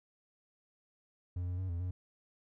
triangle tone with pitch steps, 89 / 89.5 / 93.3 / 85.7 / 90.7 Hz, F2 / F2 / F#2 / F2 / F#2, +33 / +43 / +15 / -32 / -34 cents, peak -32 dBFS, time 1.36-1.91 s, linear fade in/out 5 ms, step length 110 ms, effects none

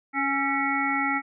harmonic tone with a mistuned harmonic, 277.2 Hz, C#4, in tune, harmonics 1 / 3 / 5 / 7 / 8, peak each -29 / -29 / -29 / -29 / -29 dBFS, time 0.13-1.22 s, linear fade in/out 50 ms, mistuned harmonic 5, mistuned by -44 cents, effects none

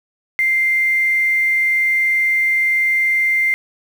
sine tone with quantisation, 2093 Hz, C7, in tune, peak -13 dBFS, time 0.39-3.54 s, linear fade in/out 0 ms, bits 6, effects none

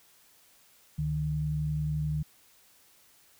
sine tone pair together, 71.69 / 151.9 Hz, D2 / D#3, -41 / -41 cents, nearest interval octave + minor second, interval 1300 cents, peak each -35 / -28 dBFS, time 0.98-2.23 s, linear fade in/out 10 ms, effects white hiss -61 dBFS RMS until 3.39 s

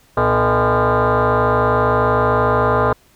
sine tone with frequency modulation, 301 Hz, D4, 43 cents sharp, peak -11 dBFS, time 0.17-2.93 s, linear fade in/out 5 ms, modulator 183 Hz, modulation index 5.7, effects tanh soft clip ceiling -8 dBFS + pink hiss -53 dBFS RMS until 3.15 s

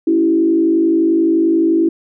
sine tone with frequency modulation, 329.6 Hz, E4, in tune, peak -10 dBFS, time 0.07-1.89 s, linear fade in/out 5 ms, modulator 51.5 Hz, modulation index 0.72, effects none

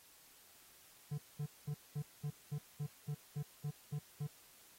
triangle tone bursts, 146.83 Hz, D3, in tune, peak -35 dBFS, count 12, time 1.11-4.272 s, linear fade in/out 10 ms, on 71 ms, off 210 ms, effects white hiss -63 dBFS RMS until 4.78 s + AAC 48 kbps

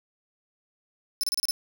sawtooth tone bursts, 5274 Hz, E8, in tune, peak -21 dBFS, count 6, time 1.21-1.509 s, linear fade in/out 0 ms, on 24 ms, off 31 ms, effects none

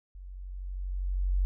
sine tone with level ramp, 46.25 Hz, F#1, in tune, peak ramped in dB -42 to -22 dBFS, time 0.15-1.45 s, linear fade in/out 0 ms, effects none

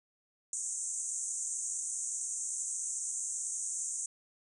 pink band-pass noise, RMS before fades -37 dBFS, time 0.53-4.06 s, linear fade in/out 2 ms, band 6300 to 9000 Hz, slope 96 dB/octave, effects none

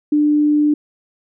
sine tone, 297.5 Hz, D4, 22 cents sharp, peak -11 dBFS, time 0.12-0.74 s, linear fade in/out 5 ms, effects none

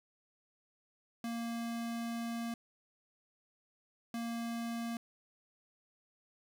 square tone bursts at uneven times, 232.5 Hz, A#3, 4 cents flat, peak -37 dBFS, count 2, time 1.24-2.54 / 4.14-4.97 s, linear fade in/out 2 ms, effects none

